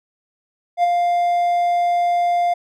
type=tone with ADSR envelope; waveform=triangle; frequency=700 Hz; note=F5; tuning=4 cents sharp; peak=-9 dBFS; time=0.77-2.54 s; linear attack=64 ms; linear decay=18 ms; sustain=-4 dB; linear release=9 ms; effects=none